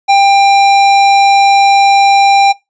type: tone with hard clipping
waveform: sine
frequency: 794 Hz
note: G5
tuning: 22 cents sharp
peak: -6 dBFS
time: 0.08-2.53 s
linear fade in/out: 20 ms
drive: 15 dB
effects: noise-tail reverb RT60 0.2 s tail -21 dB re dry + resampled to 16000 Hz